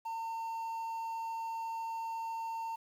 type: tone with quantisation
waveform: triangle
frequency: 907 Hz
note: A#5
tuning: 48 cents flat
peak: -34 dBFS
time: 0.05-2.76 s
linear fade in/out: 10 ms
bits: 10
effects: none